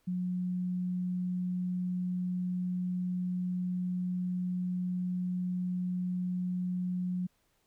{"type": "tone", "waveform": "sine", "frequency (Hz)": 180.8, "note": "F#3", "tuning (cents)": -40, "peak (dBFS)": -30, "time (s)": [0.07, 7.27], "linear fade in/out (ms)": 10, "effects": ["pink hiss -73 dBFS RMS until 7.66 s"]}